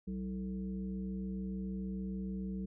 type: harmonic tone with a mistuned harmonic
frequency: 63.4 Hz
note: B1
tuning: 46 cents sharp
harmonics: 1 / 3 / 5 / 7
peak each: -44 / -37 / -50 / -51 dBFS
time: 0.07-2.66 s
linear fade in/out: 10 ms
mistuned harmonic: 5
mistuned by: +39 cents
effects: none